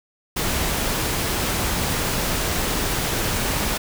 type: noise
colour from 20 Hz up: pink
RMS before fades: -23 dBFS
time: 0.36-3.78 s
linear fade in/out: 10 ms
effects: none